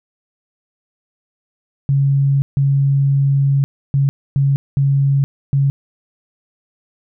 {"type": "tone bursts at uneven times", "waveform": "sine", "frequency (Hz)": 138.59, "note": "C#3", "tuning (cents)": 0, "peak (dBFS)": -11, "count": 6, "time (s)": [[1.89, 2.42], [2.57, 3.64], [3.94, 4.09], [4.36, 4.56], [4.77, 5.24], [5.53, 5.7]], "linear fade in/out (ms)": 0, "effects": []}